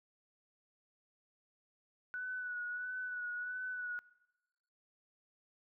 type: tone with vibrato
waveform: sine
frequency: 1480 Hz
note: F#6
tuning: in tune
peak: -38 dBFS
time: 2.14-3.99 s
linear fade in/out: 0 ms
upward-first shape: sine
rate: 1.5 Hz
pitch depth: 31 cents each way
effects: noise-tail reverb RT60 1.0 s tail -21 dB re dry